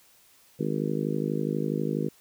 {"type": "harmonic tone", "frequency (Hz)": 52.2, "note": "G#1", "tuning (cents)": 10, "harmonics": [3, 4, 5, 6, 7, 8, 9], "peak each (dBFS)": [-31, -32, -33, -34, -34, -35, -36], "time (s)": [0.59, 2.09], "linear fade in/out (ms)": 10, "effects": ["white hiss -59 dBFS RMS until 2.2 s"]}